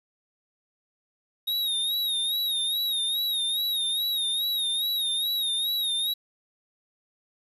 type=tone with vibrato; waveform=square; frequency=3757 Hz; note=A#7; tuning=13 cents sharp; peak=-25 dBFS; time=1.47-6.14 s; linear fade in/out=10 ms; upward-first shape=sine; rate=2.4 Hz; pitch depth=76 cents each way; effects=resampled to 32000 Hz + 9-bit